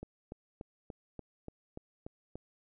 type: click train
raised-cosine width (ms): 2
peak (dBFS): -29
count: 9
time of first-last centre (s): 0.03-2.356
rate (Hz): 3.44
effects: none